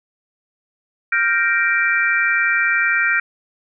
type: chord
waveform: sine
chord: G minor seventh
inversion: third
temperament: equal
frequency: 1396.9 / 1568 / 1864.7 / 2349 Hz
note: F6 / G6 / Bb6 / D7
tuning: 0 / 0 / 0 / 0 cents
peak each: -20 dBFS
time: 1.12-3.2 s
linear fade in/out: 5 ms
effects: none